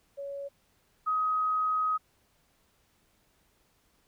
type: tone pair in turn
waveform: sine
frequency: 560 / 1261.2 Hz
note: C#5 / D#6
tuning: +18 / +23 cents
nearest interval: octave + major second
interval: 1405 cents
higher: second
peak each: -35 / -25 dBFS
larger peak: second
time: 0.17-0.49 / 1.06-1.98 s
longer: second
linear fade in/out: 20 ms
effects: pink hiss -69 dBFS RMS until 4.07 s